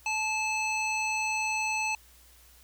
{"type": "harmonic tone with a mistuned harmonic", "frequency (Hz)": 870, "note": "A5", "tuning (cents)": -20, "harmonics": [1, 3, 5, 7, 9], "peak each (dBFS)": [-32, -29, -42, -39, -43], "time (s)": [0.06, 1.95], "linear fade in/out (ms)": 2, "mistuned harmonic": 5, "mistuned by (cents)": -49, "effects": ["added 60 Hz sine -58 dBFS peak until 2.63 s", "white hiss -58 dBFS RMS until 2.63 s"]}